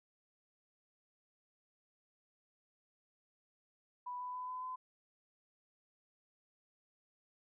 sine tone with pitch steps, 987.8 / 995.2 / 1002.7 / 1010.3 / 1017.9 Hz, B5 / B5 / B5 / B5 / C6, 0 / +13 / +26 / +39 / -48 cents, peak -40 dBFS, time 4.06-4.76 s, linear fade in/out 10 ms, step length 140 ms, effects none

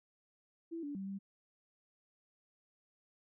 sine tone with pitch steps, 332.1 / 288.4 / 193.8 / 196.1 Hz, E4 / D4 / G3 / G3, +13 / -31 / -20 / +1 cents, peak -39 dBFS, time 0.71-1.19 s, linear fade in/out 20 ms, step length 120 ms, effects none

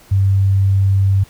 sine tone, 97.4 Hz, G2, 11 cents flat, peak -10 dBFS, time 0.11-1.24 s, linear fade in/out 10 ms, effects pink hiss -46 dBFS RMS until 1.29 s

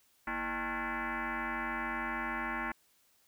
sine tone with frequency modulation, 329.6 Hz, E4, in tune, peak -33 dBFS, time 0.27-2.72 s, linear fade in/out 5 ms, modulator 283 Hz, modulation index 6.5, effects white hiss -69 dBFS RMS until 3.27 s

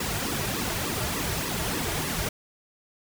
pink noise with flanger, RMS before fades -29 dBFS, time 0-2.29 s, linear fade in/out 5 ms, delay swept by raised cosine 1.3 to 4 ms, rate 3.4 Hz, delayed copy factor -0.95, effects none

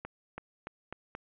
accelerating click train, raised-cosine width 0.5 ms, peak -24 dBFS, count 5, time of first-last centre 0.05-1.151 s, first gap 330 ms, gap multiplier 0.88, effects resampled to 8000 Hz + 9-bit

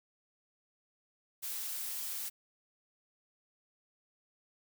blue noise, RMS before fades -39 dBFS, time 1.42-2.3 s, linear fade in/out 20 ms, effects none

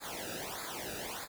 pink noise with flanger, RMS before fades -41 dBFS, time 0-1.28 s, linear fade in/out 50 ms, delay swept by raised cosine 0.34 to 0.95 ms, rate 1.6 Hz, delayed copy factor -0.9, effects none

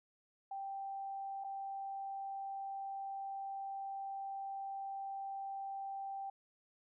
sine tone with dropouts, 784 Hz, G5, in tune, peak -40 dBFS, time 0.51-6.3 s, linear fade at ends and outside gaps 5 ms, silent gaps 1.44-1.444 s, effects none

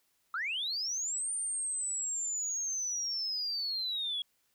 sine linear two-way sweep, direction up then down, 1244.5 to 9050 to 3301 Hz, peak -31 dBFS, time 0.34-4.22 s, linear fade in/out 2 ms, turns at 1.32 s, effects tanh soft clip ceiling -27 dBFS + white hiss -74 dBFS RMS until 4.54 s

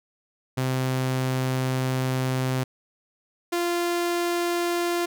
sawtooth tone pair in turn, 129.8 / 346.5 Hz, C3 / F4, -13 / -14 cents, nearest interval octave + perfect fourth, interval 1699 cents, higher second, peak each -19 dBFS, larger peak neither, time 0.57-2.64 / 3.52-5.06 s, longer first, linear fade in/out 10 ms, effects none

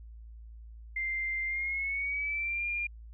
sine tone with pitch glide, 2093 to 2404 Hz, C7 to D7, 0 to +40 cents, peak -30 dBFS, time 0.96-2.87 s, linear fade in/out 5 ms, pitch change +240 cents, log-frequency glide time 1.45-2.66 s, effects added 56 Hz sine -45 dBFS peak until 3.13 s

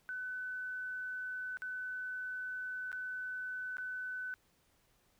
sine tone with dropouts, 1505 Hz, F#6, 29 cents sharp, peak -38 dBFS, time 0.09-4.34 s, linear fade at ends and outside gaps 0 ms, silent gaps 1.571-1.62 / 2.917-2.928 / 3.769-3.783 s, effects pink hiss -72 dBFS RMS until 5.19 s

